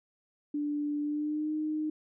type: tone with pitch glide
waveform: sine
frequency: 293.7 to 307.6 Hz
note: D4 to D#4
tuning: 0 to -20 cents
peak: -29 dBFS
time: 0.54-1.9 s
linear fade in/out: 5 ms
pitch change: +80 cents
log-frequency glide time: 1.01-1.53 s
effects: none